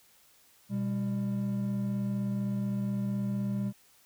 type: tone pair together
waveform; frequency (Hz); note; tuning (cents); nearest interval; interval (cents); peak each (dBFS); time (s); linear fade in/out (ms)
triangle; 123.47 / 199.34; B2 / G3; 0 / +29; minor sixth; 829; -32 / -28; 0.69-3.73; 50
effects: white hiss -62 dBFS RMS until 4.05 s